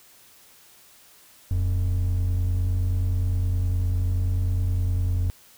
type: tone pair together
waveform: triangle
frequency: 40.05 / 89.7 Hz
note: E1 / F2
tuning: -49 / +47 cents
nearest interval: octave + major second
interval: 1396 cents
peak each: -23 / -19 dBFS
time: 1.51-5.3 s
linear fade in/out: 0 ms
effects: tanh soft clip ceiling -14 dBFS + white hiss -53 dBFS RMS until 5.57 s